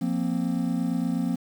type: chord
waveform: triangle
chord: F suspended fourth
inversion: none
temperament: equal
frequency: 174.61 / 233.1 / 261.6 Hz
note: F3 / Bb3 / C4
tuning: 0 / 0 / 0 cents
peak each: -26 dBFS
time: 0.01-1.36 s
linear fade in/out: 10 ms
effects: 8-bit